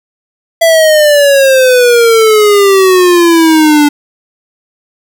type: exponential sweep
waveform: square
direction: down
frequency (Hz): 669 to 290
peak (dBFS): -4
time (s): 0.61-3.89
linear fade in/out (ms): 10
effects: none